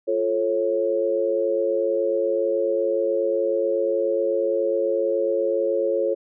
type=chord; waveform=sine; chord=F augmented; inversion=none; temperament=just; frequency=349.2 / 436.5 / 545.7 Hz; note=F4 / A4 / C#5; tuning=0 / -14 / -27 cents; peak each=-26 / -24 / -22 dBFS; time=0.07-6.15 s; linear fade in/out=20 ms; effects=none